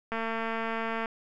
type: click train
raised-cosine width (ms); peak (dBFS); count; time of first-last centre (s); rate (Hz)
0.5; -18; 213; 0.12-1.058; 226
effects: none